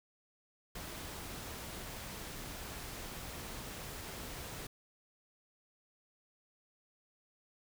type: noise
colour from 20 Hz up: pink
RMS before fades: -45 dBFS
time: 0.75-4.67 s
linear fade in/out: 5 ms
effects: none